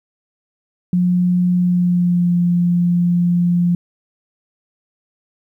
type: tone with pitch glide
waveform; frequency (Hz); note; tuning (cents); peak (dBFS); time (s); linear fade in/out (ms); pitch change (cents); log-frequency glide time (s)
sine; 178.8 to 174.72; F3 to F3; +41 to +1; -12; 0.93-3.75; 2; -40; 1.56-2.36
effects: 9-bit